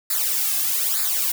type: noise with flanger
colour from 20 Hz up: blue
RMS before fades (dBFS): -22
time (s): 0.1-1.32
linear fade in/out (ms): 5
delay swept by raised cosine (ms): 0.33 to 2.13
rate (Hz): 1.1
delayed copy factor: -0.9
effects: none